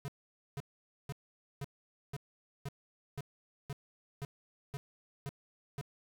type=tone bursts; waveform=square; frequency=140.4 Hz; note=C#3; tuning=22 cents sharp; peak=-38 dBFS; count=12; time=0.05-5.812 s; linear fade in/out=0 ms; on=31 ms; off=490 ms; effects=none